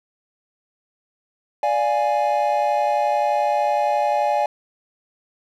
triangle chord, D diminished, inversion none, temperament equal, 587.3 / 698.5 / 830.6 Hz, D5 / F5 / Ab5, 0 / 0 / 0 cents, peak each -20 / -22 / -18 dBFS, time 1.63-4.46 s, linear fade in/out 2 ms, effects none

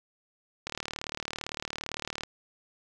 click train, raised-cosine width 0.2 ms, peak -16 dBFS, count 60, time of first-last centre 0.67-2.235 s, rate 37.7 Hz, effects none

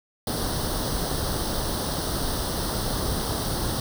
pink noise with comb filter, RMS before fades -27 dBFS, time 0.27-3.8 s, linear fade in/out 2 ms, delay 0.21 ms, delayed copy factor +0.8, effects none

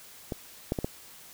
clicks, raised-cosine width 2 ms, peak -18 / -13 / -16 / -15 dBFS, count 4, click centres 0.322 / 0.721 / 0.788 / 0.845 s, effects white hiss -50 dBFS RMS until 1.33 s

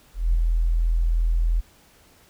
sine tone with ADSR envelope, 41.44 Hz, E1, 10 cents sharp, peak -14 dBFS, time 0.14-1.61 s, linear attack 200 ms, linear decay 10 ms, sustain -3 dB, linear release 18 ms, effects tanh soft clip ceiling -10 dBFS + pink hiss -55 dBFS RMS until 2.29 s

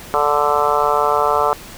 harmonic tone, 146.83 Hz, D3, in tune, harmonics 3 / 4 / 5 / 6 / 7 / 8 / 9, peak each -21 / -21 / -21 / -21 / -21 / -21 / -21 dBFS, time 0.14-1.53 s, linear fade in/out 0 ms, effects pink hiss -36 dBFS RMS until 1.77 s

